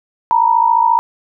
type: tone pair together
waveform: sine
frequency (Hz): 912.7 / 967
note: A#5 / B5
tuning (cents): -37 / -37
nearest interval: minor second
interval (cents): 100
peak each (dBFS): -12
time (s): 0.31-0.99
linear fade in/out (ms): 0
effects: none